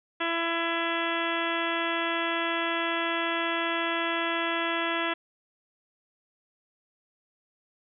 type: harmonic tone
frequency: 334.6 Hz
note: E4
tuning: 26 cents sharp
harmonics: 1 / 2 / 3 / 4 / 5 / 6 / 7 / 8 / 9 / 10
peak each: -33 / -34 / -34 / -34 / -34 / -35 / -41 / -36 / -42 / -37 dBFS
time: 0.2-5.14 s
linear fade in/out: 10 ms
effects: none